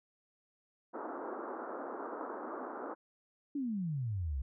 pink band-pass noise, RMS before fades -42 dBFS, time 0.93-2.95 s, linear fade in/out 20 ms, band 260 to 1400 Hz, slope 48 dB/octave
sine exponential sweep, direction down, 296.8 to 61.74 Hz, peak -33 dBFS, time 3.55-4.42 s, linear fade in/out 5 ms
effects none

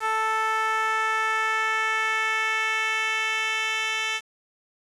10% pulse tone with band-pass filter sweep, 440 Hz, A4, in tune, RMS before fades -25 dBFS, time 0-4.21 s, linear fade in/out 50 ms, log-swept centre 1100 to 3200 Hz, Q 1.4, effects resampled to 24000 Hz + 7-bit

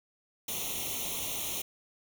white noise with comb filter, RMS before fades -35 dBFS, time 0.48-1.62 s, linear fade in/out 5 ms, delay 0.31 ms, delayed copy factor +0.9, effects none

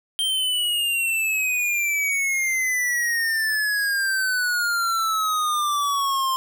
square exponential sweep, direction down, 3171 to 1046.5 Hz, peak -21 dBFS, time 0.19-6.36 s, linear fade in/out 0 ms, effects 9-bit

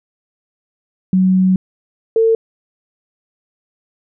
sine tone pair in turn, 186.7 / 449.7 Hz, F#3 / A4, +16 / +38 cents, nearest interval octave + minor third, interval 1522 cents, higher second, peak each -9 / -9 dBFS, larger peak neither, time 1.13-1.56 / 2.16-2.35 s, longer first, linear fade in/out 2 ms, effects none

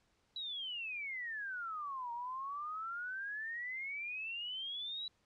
sine exponential two-way sweep, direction down then up, 3951 to 932.3 to 3951 Hz, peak -39 dBFS, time 0.36-5.08 s, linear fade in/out 2 ms, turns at 2.12 s, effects pink hiss -75 dBFS RMS until 5.25 s + low-pass 7000 Hz 12 dB/octave

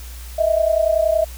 sine tone pair together, 627.4 / 658 Hz, D#5 / E5, +14 / -3 cents, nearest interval minor second, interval 83 cents, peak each -17 dBFS, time 0.38-1.25 s, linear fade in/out 10 ms, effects added 60 Hz sine -32 dBFS peak until 1.37 s + white hiss -41 dBFS RMS until 1.37 s

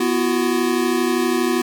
square chord, B suspended fourth, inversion none, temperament equal with one note detuned, 246.9 / 337.5 / 370 Hz, B3 / E4 / F#4, 0 / +41 / 0 cents, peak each -22 dBFS, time 0-1.62 s, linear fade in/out 5 ms, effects none

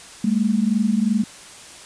sine tone pair together, 202.9 / 225.7 Hz, G#3 / A3, -40 / +44 cents, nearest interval major second, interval 184 cents, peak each -19 dBFS, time 0.24-1.24 s, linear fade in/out 5 ms, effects white hiss -41 dBFS RMS until 1.85 s + resampled to 22050 Hz

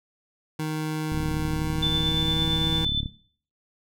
25% pulse tone with pitch glide, 155.56 to 160.3 Hz, D#3 to E3, 0 to -48 cents, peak -23 dBFS, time 0.59-2.85 s, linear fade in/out 5 ms, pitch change +52 cents, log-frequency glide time 1.48-2.43 s
click train, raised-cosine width 5 ms, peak -18 dBFS, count 71, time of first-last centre 1.12-3.059 s, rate 36.1 Hz
sine tone with tremolo, 3520 Hz, A7, in tune, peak -21 dBFS, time 1.82-3.01 s, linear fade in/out 10 ms, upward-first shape sine, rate 8.8 Hz, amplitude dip 30%
effects noise-tail reverb RT60 0.5 s tail -17 dB re dry

